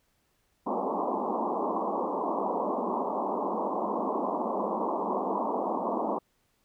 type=band-pass noise; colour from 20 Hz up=white; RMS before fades=-30 dBFS; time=0.66-6.19 s; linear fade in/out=10 ms; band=190 to 1100 Hz; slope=96 dB/octave; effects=pink hiss -72 dBFS RMS until 6.64 s